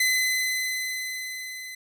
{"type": "tone with level ramp", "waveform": "sawtooth", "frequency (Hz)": 2028, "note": "B6", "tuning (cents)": 45, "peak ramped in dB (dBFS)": [-16, -33], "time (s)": [0, 1.75], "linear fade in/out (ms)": 5, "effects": []}